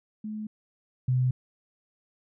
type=tone pair in turn; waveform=sine; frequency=214.3 / 127.18 Hz; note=A3 / C3; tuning=-45 / -49 cents; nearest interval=major sixth; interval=904 cents; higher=first; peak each=-32 / -21 dBFS; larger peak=second; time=0.24-0.47 / 1.08-1.31 s; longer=neither; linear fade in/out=5 ms; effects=none